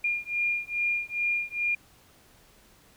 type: beating tone pair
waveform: sine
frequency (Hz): 2411 / 2413.4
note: D7 / D7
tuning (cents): +45 / +47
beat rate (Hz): 2.4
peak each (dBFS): -29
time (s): 0.04-1.75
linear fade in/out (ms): 5
effects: pink hiss -58 dBFS RMS until 2.96 s